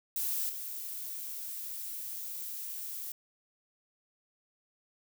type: noise with level steps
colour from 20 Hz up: violet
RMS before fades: -33 / -40 dBFS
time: 0.16-3.12 s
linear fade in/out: 2 ms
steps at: 0.49 s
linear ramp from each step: 5 ms
effects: none